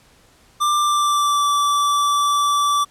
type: tone with pitch glide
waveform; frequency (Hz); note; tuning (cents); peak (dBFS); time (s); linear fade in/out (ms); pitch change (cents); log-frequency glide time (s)
square; 1186 to 1160.3; D6 to D6; +17 to -21; -16; 0.6-2.85; 20; -38; 0.78-1.46
effects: pink hiss -53 dBFS RMS until 2.9 s + low-pass 11000 Hz 12 dB/octave